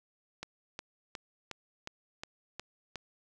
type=click train; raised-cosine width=0.2 ms; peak=-22 dBFS; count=8; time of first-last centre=0.43-2.957 s; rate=2.77 Hz; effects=none